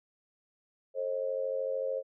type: tone with amplitude modulation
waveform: sine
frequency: 534 Hz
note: C5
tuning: 35 cents sharp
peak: -26 dBFS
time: 0.94-2.03 s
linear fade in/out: 50 ms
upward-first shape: sine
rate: 93.4 Hz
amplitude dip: 85%
effects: none